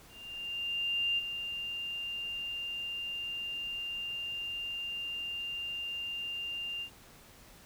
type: tone with ADSR envelope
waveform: sine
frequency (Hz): 2794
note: F7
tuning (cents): 0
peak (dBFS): -27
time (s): 0.08-6.9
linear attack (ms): 1100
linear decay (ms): 21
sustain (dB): -8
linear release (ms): 81
effects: pink hiss -56 dBFS RMS until 7.65 s